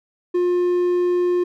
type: tone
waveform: triangle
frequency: 355.4 Hz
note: F4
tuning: 30 cents sharp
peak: -14 dBFS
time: 0.34-1.44 s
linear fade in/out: 10 ms
effects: none